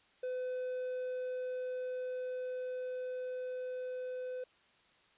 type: tone with level ramp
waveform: triangle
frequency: 506 Hz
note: B4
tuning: 42 cents sharp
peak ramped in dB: -33 to -36 dBFS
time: 0.23-4.44 s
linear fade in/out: 5 ms
effects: white hiss -67 dBFS RMS until 5.17 s + resampled to 8000 Hz